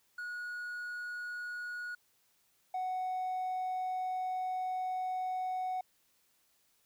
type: tone pair in turn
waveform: triangle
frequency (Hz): 1453 / 741.8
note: F#6 / F#5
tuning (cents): -32 / +4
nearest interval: octave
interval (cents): 1164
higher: first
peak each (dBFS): -36 / -30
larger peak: second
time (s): 0.18-1.95 / 2.74-5.81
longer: second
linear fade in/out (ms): 5
effects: tanh soft clip ceiling -28 dBFS + white hiss -72 dBFS RMS until 6.85 s